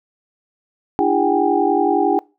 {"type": "tone cluster", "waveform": "sine", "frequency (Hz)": [297.7, 339.9, 403.1, 762, 813], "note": ["D4", "F4", "G4", "G5", "G#5"], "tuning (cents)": [24, -47, 48, -49, -37], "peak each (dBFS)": -20, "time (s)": [0.99, 2.19], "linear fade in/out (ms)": 0, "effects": ["noise-tail reverb RT60 0.3 s tail -24 dB re dry"]}